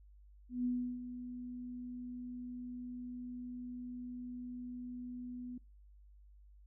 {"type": "tone with ADSR envelope", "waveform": "sine", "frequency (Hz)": 246.9, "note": "B3", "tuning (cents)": 0, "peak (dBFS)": -31, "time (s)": [0.49, 5.58], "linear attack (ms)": 160, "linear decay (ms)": 340, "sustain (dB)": -11, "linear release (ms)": 5, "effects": ["noise-tail reverb RT60 0.3 s tail -24 dB re dry", "added 50 Hz sine -57 dBFS peak until 6.66 s"]}